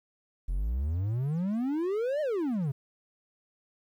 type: exponential two-way sweep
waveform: triangle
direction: up then down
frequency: 41 to 626 to 128.2 Hz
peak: -25 dBFS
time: 0.48-2.72 s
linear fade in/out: 10 ms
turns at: 2.21 s
effects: 11-bit